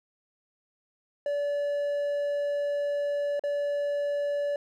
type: tone with dropouts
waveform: triangle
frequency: 576 Hz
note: D5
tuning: 34 cents flat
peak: -24 dBFS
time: 1.26-4.56 s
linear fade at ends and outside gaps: 2 ms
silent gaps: 3.395-3.437 s
effects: none